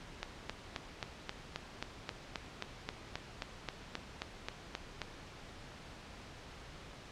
click train, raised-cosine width 0.2 ms, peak -19 dBFS, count 19, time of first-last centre 0.23-5.017 s, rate 3.76 Hz, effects pink hiss -51 dBFS RMS until 7.11 s + low-pass 5000 Hz 12 dB/octave

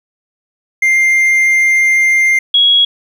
triangle / sine tone pair in turn, 2102 / 3323 Hz, C7 / G#7, +7 / 0 cents, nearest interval minor sixth, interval 793 cents, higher second, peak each -6 dBFS, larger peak neither, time 0.82-2.39 / 2.54-2.85 s, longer first, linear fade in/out 5 ms, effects 8-bit

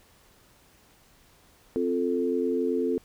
sine chord, F major, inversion second, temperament equal, 261.6 / 349.2 / 440 Hz, C4 / F4 / A4, 0 / 0 / 0 cents, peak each -28 / -29 / -27 dBFS, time 1.76-2.98 s, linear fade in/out 0 ms, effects pink hiss -59 dBFS RMS until 3.04 s

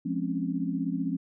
sine chord, Db major seventh, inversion first, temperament equal with one note detuned, 174.61 / 208.9 / 261.6 / 277.2 Hz, F3 / Ab3 / C4 / Db4, 0 / +10 / 0 / 0 cents, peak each -32 / -35 / -32 / -32 dBFS, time 0.05-1.17 s, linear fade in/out 10 ms, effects none

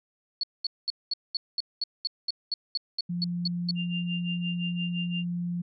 sine tone bursts, 4400 Hz, C#8, 14 cents flat, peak -25 dBFS, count 15, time 0.41-3.71 s, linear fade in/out 2 ms, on 24 ms, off 210 ms
sine tone, 174.61 Hz, F3, in tune, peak -28 dBFS, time 3.09-5.62 s, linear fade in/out 10 ms
sine tone with tremolo, 2794 Hz, F7, in tune, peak -31 dBFS, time 3.75-5.25 s, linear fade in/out 50 ms, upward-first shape sine, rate 5.8 Hz, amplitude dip 90%
effects none

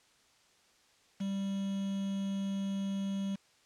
triangle tone with quantisation, 196 Hz, G3, in tune, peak -30 dBFS, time 1.2-3.36 s, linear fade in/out 10 ms, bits 8, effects white hiss -66 dBFS RMS until 3.65 s + low-pass 7000 Hz 12 dB/octave

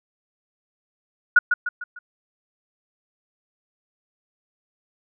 sine tone with echo, 1454 Hz, F#6, 31 cents flat, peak -8 dBFS, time 1.36-1.39 s, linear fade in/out 5 ms, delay 150 ms, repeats 4, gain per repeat -7 dB, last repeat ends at 1.99 s, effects none

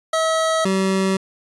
25% pulse tone pair in turn, 644 / 191.46 Hz, E5 / G3, -41 / -41 cents, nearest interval octave + major sixth, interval 2100 cents, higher first, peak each -13 dBFS, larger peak neither, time 0.13-0.65 / 0.65-1.17 s, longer neither, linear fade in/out 5 ms, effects resampled to 24000 Hz

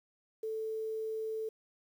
sine tone with quantisation, 440 Hz, A4, in tune, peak -34 dBFS, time 0.43-1.49 s, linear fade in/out 5 ms, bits 10, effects none

